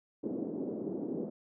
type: band-pass noise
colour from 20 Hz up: pink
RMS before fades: -37 dBFS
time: 0.23-1.3 s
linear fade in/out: 10 ms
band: 220 to 440 Hz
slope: 24 dB/octave
effects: none